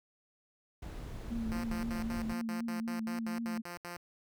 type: noise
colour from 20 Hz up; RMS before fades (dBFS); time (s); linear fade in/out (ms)
brown; -42; 0.82-2.34; 5
type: tone with vibrato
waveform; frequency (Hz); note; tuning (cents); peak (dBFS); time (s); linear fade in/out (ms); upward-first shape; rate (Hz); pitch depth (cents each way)
sine; 226.7; A#3; -48; -34; 1.3-3.62; 20; triangle; 3.9; 51
type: tone bursts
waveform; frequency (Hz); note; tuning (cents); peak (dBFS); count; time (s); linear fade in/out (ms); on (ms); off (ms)
5% pulse; 174.61; F3; 0; -30; 13; 1.52-3.968; 0; 120; 74
effects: none